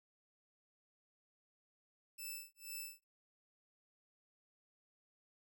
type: tone with tremolo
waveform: 5% pulse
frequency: 2637 Hz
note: E7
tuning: in tune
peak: -34 dBFS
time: 2.18-3.04 s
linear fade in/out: 10 ms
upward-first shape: sine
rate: 2.1 Hz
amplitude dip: 100%
effects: none